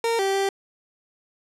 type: tone with pitch steps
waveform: 30% pulse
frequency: 460.8 / 389.4 / 391.9 Hz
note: A#4 / G4 / G4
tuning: -20 / -12 / 0 cents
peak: -18 dBFS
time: 0.04-0.49 s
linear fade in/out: 2 ms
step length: 150 ms
effects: low-pass 10000 Hz 12 dB/octave